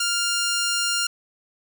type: tone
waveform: 10% pulse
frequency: 1400 Hz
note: F6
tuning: 4 cents sharp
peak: -13 dBFS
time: 0-1.07 s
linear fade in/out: 5 ms
effects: none